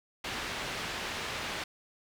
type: low-pass noise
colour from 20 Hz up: white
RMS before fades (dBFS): -37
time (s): 0.24-1.64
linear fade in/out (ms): 5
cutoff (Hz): 3200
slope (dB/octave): 12
effects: none